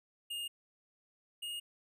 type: tone pair in turn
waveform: square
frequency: 2835 / 2855 Hz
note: F7 / F7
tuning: +25 / +37 cents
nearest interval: unison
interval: 12 cents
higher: second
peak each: -38 / -39 dBFS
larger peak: first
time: 0.3-0.48 / 1.42-1.6 s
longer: neither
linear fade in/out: 10 ms
effects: resampled to 32000 Hz